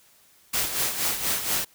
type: noise with tremolo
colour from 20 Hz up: white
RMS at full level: -24 dBFS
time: 0.53-1.65 s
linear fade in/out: 10 ms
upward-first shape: sine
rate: 4.2 Hz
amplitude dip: 60%
effects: white hiss -58 dBFS RMS until 1.74 s